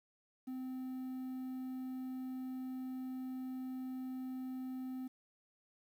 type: tone with quantisation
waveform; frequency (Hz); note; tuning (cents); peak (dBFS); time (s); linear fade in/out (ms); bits
triangle; 258; C4; -24; -38; 0.47-5.08; 10; 11
effects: none